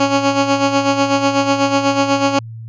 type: tone with tremolo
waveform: 15% pulse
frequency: 277.2 Hz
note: C#4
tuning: in tune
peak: -4 dBFS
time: 0-2.39 s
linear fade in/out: 5 ms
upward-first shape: sine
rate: 8.1 Hz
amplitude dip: 60%
effects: added 113 Hz sine -28 dBFS peak until 2.68 s + resampled to 16000 Hz